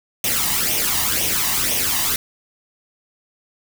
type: noise with flanger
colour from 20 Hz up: white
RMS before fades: -20 dBFS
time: 0.24-2.16 s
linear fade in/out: 2 ms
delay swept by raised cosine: 0.33 to 1.06 ms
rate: 2 Hz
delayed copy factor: +0.65
effects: none